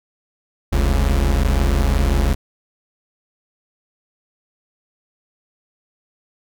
45% pulse tone pair together, 43.59 / 69.3 Hz, F1 / C#2, -3 / 0 cents, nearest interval minor sixth, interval 803 cents, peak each -17 dBFS, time 0.72-2.35 s, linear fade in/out 10 ms, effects none

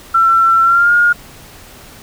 sine tone with pitch glide, 1347 to 1423.8 Hz, E6 to F6, +37 to +33 cents, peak -7 dBFS, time 0.14-1.13 s, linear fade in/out 10 ms, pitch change +96 cents, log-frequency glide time 0.62-0.93 s, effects pink hiss -38 dBFS RMS until 2.02 s

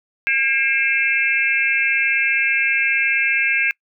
sine tone cluster, 1620 / 2145 / 2374 / 2639 Hz, G#6 / C7 / D7 / E7, -43 / +42 / +18 / +1 cents, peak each -21 dBFS, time 0.27-3.71 s, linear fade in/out 0 ms, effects noise-tail reverb RT60 0.1 s tail -26 dB re dry

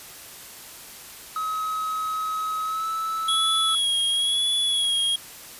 triangle tone with pitch glide, 1276 to 1309.6 Hz, D#6 to E6, +43 to -12 cents, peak -23 dBFS, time 1.36-3.75 s, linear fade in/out 2 ms, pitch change +45 cents, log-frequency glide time 2.64-2.87 s
square tone with vibrato, 3341 Hz, G#7, 10 cents sharp, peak -21 dBFS, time 3.28-5.16 s, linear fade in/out 5 ms, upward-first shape sine, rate 0.99 Hz, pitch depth 40 cents each way
effects white hiss -42 dBFS RMS until 5.59 s + resampled to 32000 Hz

